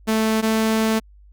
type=tone pair in turn; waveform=sawtooth; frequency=220 / 220.9 Hz; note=A3 / A3; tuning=0 / +7 cents; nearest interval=unison; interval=7 cents; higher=second; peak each=-13 dBFS; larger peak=neither; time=0.07-0.42 / 0.42-1 s; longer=second; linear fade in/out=20 ms; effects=added 50 Hz sine -45 dBFS peak until 1.32 s + Opus 48 kbps